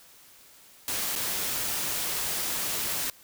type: noise with dropouts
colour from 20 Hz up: white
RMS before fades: -30 dBFS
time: 0.88-3.1 s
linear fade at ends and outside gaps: 1 ms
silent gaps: 1.154-1.16 s
effects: white hiss -54 dBFS RMS until 3.23 s